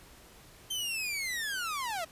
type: linear sweep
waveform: sawtooth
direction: down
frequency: 3136 to 622.3 Hz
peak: -29 dBFS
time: 0.7-2.05 s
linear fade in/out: 10 ms
effects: pink hiss -55 dBFS RMS until 2.11 s + resampled to 32000 Hz